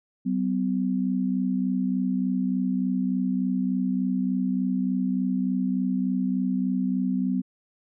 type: tone pair together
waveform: sine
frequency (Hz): 190 / 253.4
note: F#3 / B3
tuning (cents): +46 / +45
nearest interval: perfect fourth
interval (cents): 499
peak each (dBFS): -25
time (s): 0.25-7.42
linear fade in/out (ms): 20
effects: none